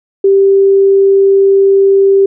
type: tone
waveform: sine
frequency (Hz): 392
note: G4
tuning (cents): 0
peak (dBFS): -4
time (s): 0.24-2.26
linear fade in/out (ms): 5
effects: none

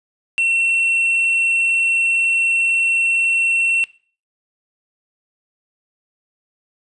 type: tone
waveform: triangle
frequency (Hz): 2711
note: E7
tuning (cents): +48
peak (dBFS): -13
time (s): 0.38-3.84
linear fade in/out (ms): 0
effects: noise-tail reverb RT60 0.4 s tail -19 dB re dry + resampled to 24000 Hz

